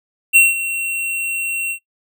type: tone with ADSR envelope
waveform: square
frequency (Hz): 2728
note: F7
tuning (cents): -41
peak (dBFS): -6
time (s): 0.33-1.79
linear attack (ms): 31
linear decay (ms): 180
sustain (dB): -14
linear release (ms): 83
effects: noise-tail reverb RT60 0.1 s tail -17 dB re dry